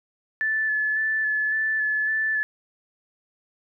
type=tone with vibrato; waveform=sine; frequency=1739 Hz; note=A6; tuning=21 cents flat; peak=-21 dBFS; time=0.41-2.43 s; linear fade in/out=0 ms; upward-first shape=square; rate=1.8 Hz; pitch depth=16 cents each way; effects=none